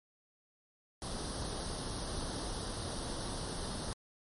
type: noise with comb filter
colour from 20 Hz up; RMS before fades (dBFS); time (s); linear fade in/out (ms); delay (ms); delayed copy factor
pink; -39; 1.02-3.93; 0; 0.21; +0.75
effects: MP3 48 kbps